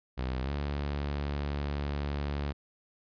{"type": "tone with pitch glide", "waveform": "sawtooth", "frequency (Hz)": [64, 71.84], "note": ["C2", "D2"], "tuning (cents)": [-38, -38], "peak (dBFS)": -27, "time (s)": [0.17, 2.53], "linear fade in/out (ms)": 20, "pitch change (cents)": 200, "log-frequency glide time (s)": [0.42, 0.51], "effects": ["resampled to 11025 Hz"]}